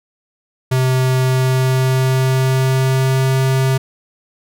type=tone with pitch glide; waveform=square; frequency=129.5 to 132.3 Hz; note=C3 to C3; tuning=-17 to +20 cents; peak=-13 dBFS; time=0.71-3.78 s; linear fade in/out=10 ms; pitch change=+37 cents; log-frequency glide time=1.17-3.32 s; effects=none